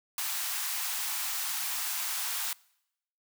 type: high-pass noise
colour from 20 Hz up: white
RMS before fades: -33 dBFS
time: 0.18-2.53 s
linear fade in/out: 2 ms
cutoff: 750 Hz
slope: 48 dB/octave
effects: noise-tail reverb RT60 0.8 s tail -24 dB re dry